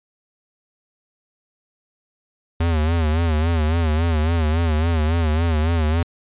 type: tone with vibrato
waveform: square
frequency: 80.4 Hz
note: E2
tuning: 43 cents flat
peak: -17 dBFS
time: 2.6-6.03 s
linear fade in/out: 5 ms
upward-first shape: sine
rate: 3.6 Hz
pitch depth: 100 cents each way
effects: resampled to 8000 Hz